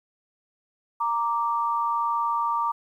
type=tone pair together; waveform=sine; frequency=931 / 1172.3 Hz; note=A#5 / D6; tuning=-2 / -3 cents; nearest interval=major third; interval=399 cents; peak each=-25 dBFS; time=1-2.72 s; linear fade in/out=10 ms; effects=10-bit